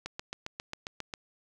click train, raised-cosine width 0.2 ms, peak -19 dBFS, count 9, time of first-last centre 0.06-1.138 s, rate 7.42 Hz, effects none

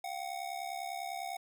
square ring-modulated tone, 738 Hz, F#5, 5 cents flat, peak -35 dBFS, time 0.04-1.37 s, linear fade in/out 2 ms, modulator 35 Hz, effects none

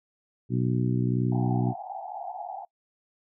harmonic tone, 61.74 Hz, B1, in tune, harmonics 2 / 3 / 4 / 5 / 6, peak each -25 / -29 / -31 / -33 / -35 dBFS, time 0.49-1.74 s, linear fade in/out 50 ms
white band-pass noise, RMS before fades -37 dBFS, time 1.32-2.65 s, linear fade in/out 5 ms, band 700 to 830 Hz, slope 96 dB/octave
effects noise-tail reverb RT60 0.1 s tail -22 dB re dry

